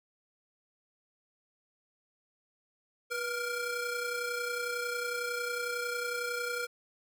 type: ring-modulated tone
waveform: 30% pulse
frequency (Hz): 941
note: A#5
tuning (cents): +16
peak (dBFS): -27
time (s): 3.1-6.67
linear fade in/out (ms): 20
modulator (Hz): 455
effects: none